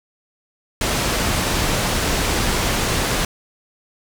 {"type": "low-pass noise", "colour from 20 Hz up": "pink", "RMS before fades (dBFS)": -20, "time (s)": [0.81, 3.25], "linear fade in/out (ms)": 2, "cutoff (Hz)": 10000, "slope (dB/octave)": 12, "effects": []}